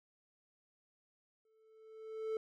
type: tone with exponential growth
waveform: triangle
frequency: 440 Hz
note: A4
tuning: in tune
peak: -31 dBFS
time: 1.45-2.37 s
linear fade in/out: 2 ms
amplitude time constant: 200 ms
effects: none